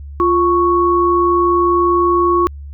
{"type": "tone pair together", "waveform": "sine", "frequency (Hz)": [349.2, 1108.7], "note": ["F4", "C#6"], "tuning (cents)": [0, 0], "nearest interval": "octave + minor sixth", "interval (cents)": 2000, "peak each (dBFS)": [-13, -13], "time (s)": [0.2, 2.47], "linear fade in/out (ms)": 0, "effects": ["added 71 Hz sine -28 dBFS peak until 2.73 s"]}